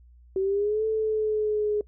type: exponential two-way sweep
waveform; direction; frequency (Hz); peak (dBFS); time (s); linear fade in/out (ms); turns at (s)
sine; up then down; 377.7 to 440 to 417.4; -22; 0.36-1.81; 2; 0.85
effects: noise-tail reverb RT60 0.1 s tail -23 dB re dry + added 60 Hz sine -50 dBFS peak until 1.87 s